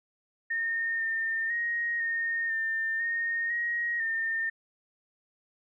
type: tone with pitch steps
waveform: sine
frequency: 1831 / 1810 / 1876 / 1840 / 1800 / 1847 / 1887 / 1812 Hz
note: A#6 / A6 / A#6 / A#6 / A6 / A#6 / A#6 / A#6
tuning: -32 / +48 / +11 / -23 / +39 / -16 / +21 / -50 cents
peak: -27 dBFS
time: 0.5-4.5 s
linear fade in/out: 10 ms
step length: 500 ms
effects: none